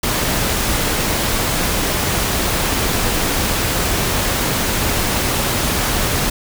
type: noise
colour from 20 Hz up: pink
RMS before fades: -18 dBFS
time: 0.03-6.3 s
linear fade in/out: 5 ms
effects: none